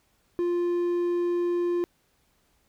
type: tone with hard clipping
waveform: triangle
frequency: 349.2 Hz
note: F4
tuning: in tune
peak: -24 dBFS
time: 0.39-1.84 s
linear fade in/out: 0 ms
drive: 6 dB
effects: pink hiss -68 dBFS RMS until 2.68 s